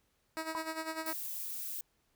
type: tone with tremolo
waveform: 10% pulse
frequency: 319.7 Hz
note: D#4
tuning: 47 cents sharp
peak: -26 dBFS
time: 0.37-1.13 s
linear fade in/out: 0 ms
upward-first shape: sine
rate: 10 Hz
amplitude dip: 70%
type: tone with exponential decay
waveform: sine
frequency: 987.8 Hz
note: B5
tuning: in tune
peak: -30 dBFS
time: 0.55-0.67 s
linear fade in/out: 0 ms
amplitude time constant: 24 ms
type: noise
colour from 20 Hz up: violet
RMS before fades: -40 dBFS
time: 1.06-1.81 s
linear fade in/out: 2 ms
effects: pink hiss -75 dBFS RMS until 2.15 s